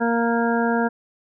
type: harmonic tone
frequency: 233.1 Hz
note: A#3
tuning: in tune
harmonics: 1 / 2 / 3 / 4 / 6 / 7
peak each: -21 / -24 / -26 / -27 / -29 / -29 dBFS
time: 0-0.89 s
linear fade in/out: 20 ms
effects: none